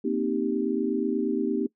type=chord; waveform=sine; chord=C minor seventh; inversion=third; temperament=equal; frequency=233.1 / 261.6 / 311.1 / 392 Hz; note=Bb3 / C4 / Eb4 / G4; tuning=0 / 0 / 0 / 0 cents; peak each=-29 dBFS; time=0.04-1.67 s; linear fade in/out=10 ms; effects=noise-tail reverb RT60 0.1 s tail -21 dB re dry